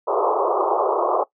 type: band-pass noise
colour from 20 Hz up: pink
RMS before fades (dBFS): -20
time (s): 0.07-1.24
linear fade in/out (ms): 10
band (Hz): 360 to 1200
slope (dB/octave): 96
effects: noise-tail reverb RT60 0.1 s tail -19 dB re dry